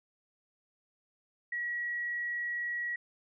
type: tone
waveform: sine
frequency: 1918 Hz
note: A#6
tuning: 49 cents sharp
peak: -32 dBFS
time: 1.52-2.96 s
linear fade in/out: 5 ms
effects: none